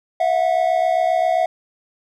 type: tone pair together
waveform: triangle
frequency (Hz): 659.3 / 726.8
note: E5 / F#5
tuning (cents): 0 / -31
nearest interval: major second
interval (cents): 169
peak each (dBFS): -16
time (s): 0.2-1.46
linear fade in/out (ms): 5
effects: none